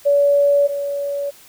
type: tone pair in turn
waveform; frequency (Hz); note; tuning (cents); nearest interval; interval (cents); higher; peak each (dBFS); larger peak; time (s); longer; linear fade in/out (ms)
sine; 570 / 567.1; C#5 / C#5; +48 / +39; unison; 9; first; -11 / -20; first; 0.05-0.68 / 0.68-1.31; neither; 20
effects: white hiss -46 dBFS RMS until 1.48 s